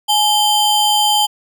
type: ring-modulated tone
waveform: square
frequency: 1982 Hz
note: B6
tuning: 6 cents sharp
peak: -9 dBFS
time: 0.08-1.27 s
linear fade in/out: 20 ms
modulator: 1140 Hz
effects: none